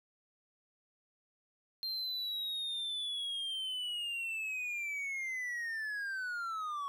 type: linear sweep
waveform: triangle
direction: down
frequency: 4186 to 1108.7 Hz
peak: -34 dBFS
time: 1.83-6.88 s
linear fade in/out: 0 ms
effects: none